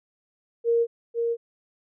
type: tone with echo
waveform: sine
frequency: 466.2 Hz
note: A#4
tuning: in tune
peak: -18 dBFS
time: 0.64-0.87 s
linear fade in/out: 50 ms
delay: 500 ms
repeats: 1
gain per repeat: -4 dB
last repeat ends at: 1.37 s
effects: none